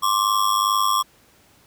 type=ring-modulated tone; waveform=square; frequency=1108.7 Hz; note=C#6; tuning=in tune; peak=-15 dBFS; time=0.02-1.03 s; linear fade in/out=20 ms; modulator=51.2 Hz; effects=pink hiss -55 dBFS RMS until 1.66 s + high-pass 60 Hz 12 dB/octave